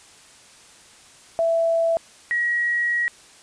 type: tone pair in turn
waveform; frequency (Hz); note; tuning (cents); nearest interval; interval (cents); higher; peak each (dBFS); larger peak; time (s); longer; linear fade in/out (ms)
sine; 663 / 1906.4; E5 / A#6; +10 / +38; octave + tritone; 1828; second; -17 / -19; first; 1.39-1.97 / 2.31-3.08; second; 0
effects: white hiss -49 dBFS RMS until 3.42 s + resampled to 22050 Hz